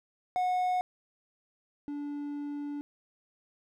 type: tone pair in turn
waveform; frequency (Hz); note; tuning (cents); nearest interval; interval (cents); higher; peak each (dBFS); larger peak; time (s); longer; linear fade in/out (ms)
triangle; 730 / 289.7; F#5 / D4; -24 / -24; octave + major third; 1600; first; -24 / -32; first; 0.36-0.81 / 1.88-2.81; second; 0
effects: none